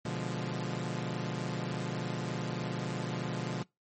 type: chord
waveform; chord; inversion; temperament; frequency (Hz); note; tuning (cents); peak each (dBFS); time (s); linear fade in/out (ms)
sawtooth; B diminished seventh; none; equal; 123.47 / 146.83 / 174.61 / 207.7; B2 / D3 / F3 / Ab3; 0 / 0 / 0 / 0; -34 / -35 / -34 / -38; 0.05-3.63; 5
effects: noise-tail reverb RT60 0.2 s tail -23 dB re dry + MP3 32 kbps